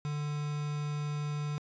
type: tone with quantisation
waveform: triangle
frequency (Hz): 147.9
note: D3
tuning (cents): +13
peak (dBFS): -30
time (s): 0.05-1.58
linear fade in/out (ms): 0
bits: 7
effects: resampled to 16000 Hz